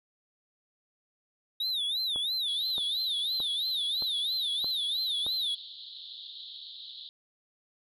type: tone with vibrato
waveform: triangle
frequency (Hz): 3715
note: A#7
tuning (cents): -7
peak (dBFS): -27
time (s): 1.6-5.55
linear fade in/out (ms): 5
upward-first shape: sine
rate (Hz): 3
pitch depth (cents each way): 180
type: click train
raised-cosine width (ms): 1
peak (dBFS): -28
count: 6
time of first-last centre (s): 2.16-5.266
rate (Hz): 1.61
type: band-pass noise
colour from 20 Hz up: white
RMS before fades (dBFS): -45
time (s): 2.48-7.09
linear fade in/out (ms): 0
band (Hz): 3300 to 4200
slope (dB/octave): 96
effects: none